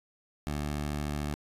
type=tone; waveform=15% pulse; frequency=73.7 Hz; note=D2; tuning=7 cents sharp; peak=-25 dBFS; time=0.47-1.34 s; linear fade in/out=0 ms; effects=resampled to 32000 Hz